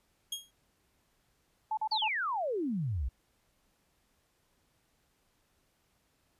sawtooth tone with exponential decay, 3269 Hz, G#7, 28 cents flat, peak -28 dBFS, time 0.32-0.51 s, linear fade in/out 5 ms, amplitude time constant 40 ms
sine tone bursts, 869 Hz, A5, 22 cents flat, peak -29 dBFS, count 4, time 1.71-2.082 s, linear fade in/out 5 ms, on 63 ms, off 40 ms
sine exponential sweep, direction down, 4718 to 55.9 Hz, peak -30 dBFS, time 1.91-3.09 s, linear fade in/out 10 ms
effects pink hiss -73 dBFS RMS until 6.39 s + resampled to 32000 Hz

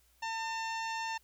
harmonic tone with a mistuned harmonic, 901 Hz, A5, 41 cents sharp, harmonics 1 / 2 / 3 / 4 / 5 / 6 / 7 / 8, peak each -36 / -41 / -43 / -50 / -50 / -49 / -54 / -54 dBFS, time 0.22-1.18 s, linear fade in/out 10 ms, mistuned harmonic 5, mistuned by -69 cents, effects added 60 Hz sine -69 dBFS peak until 1.23 s + white hiss -69 dBFS RMS until 1.23 s

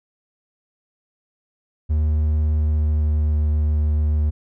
triangle tone with pitch glide, 76.5 to 75.58 Hz, D#2 to D#2, -29 to -50 cents, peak -14 dBFS, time 1.89-4.31 s, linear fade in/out 20 ms, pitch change -21 cents, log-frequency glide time 2.53-3.36 s, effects none

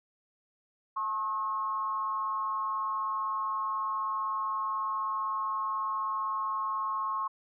sine tone with frequency modulation, 1079 Hz, C#6, 47 cents flat, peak -29 dBFS, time 0.96-7.28 s, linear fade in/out 10 ms, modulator 199 Hz, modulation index 0.5, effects none

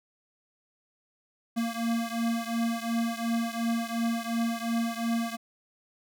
square beating tone pair, 230 / 232.8 Hz, A#3 / A#3, -23 / -2 cents, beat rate 2.8 Hz, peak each -30 / -32 dBFS, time 1.56-5.37 s, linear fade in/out 20 ms, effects none

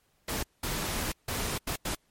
pink noise bursts at uneven times, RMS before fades -32 dBFS, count 5, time 0.28-0.43 / 0.63-1.12 / 1.28-1.58 / 1.67-1.76 / 1.85-1.95 s, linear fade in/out 5 ms, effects pink hiss -70 dBFS RMS until 2.1 s + MP3 64 kbps

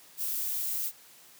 violet noise, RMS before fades -32 dBFS, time 0.17-0.92 s, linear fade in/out 50 ms, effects white hiss -55 dBFS RMS until 1.39 s + high-pass 100 Hz 12 dB/octave

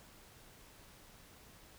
silence, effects pink hiss -59 dBFS RMS until 1.78 s

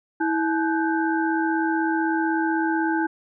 sine tone cluster, 324.6 / 857 / 1497 / 1573 Hz, E4 / A5 / F#6 / G6, -27 / -46 / +20 / +6 cents, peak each -22 / -26 / -31 / -29 dBFS, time 0.2-3.07 s, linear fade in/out 10 ms, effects none

